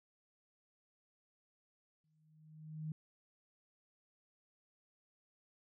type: tone with exponential growth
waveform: sine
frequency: 155.56 Hz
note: D#3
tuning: in tune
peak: -37 dBFS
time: 2.04-2.92 s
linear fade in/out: 2 ms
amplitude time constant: 190 ms
effects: none